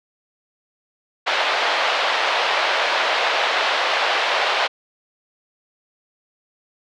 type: band-pass noise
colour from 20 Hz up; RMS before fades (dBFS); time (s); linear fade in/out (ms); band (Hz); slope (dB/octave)
pink; -20; 1.26-4.68; 20; 570 to 4000; 24
effects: none